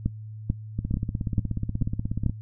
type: two click trains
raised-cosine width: 5 ms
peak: -15 / -11 dBFS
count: 26 / 6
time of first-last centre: 0.79-2.296 / 0.06-2.263 s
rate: 16.6 / 2.27 Hz
effects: noise-tail reverb RT60 0.1 s tail -17 dB re dry + added 108 Hz sine -36 dBFS peak until 2.41 s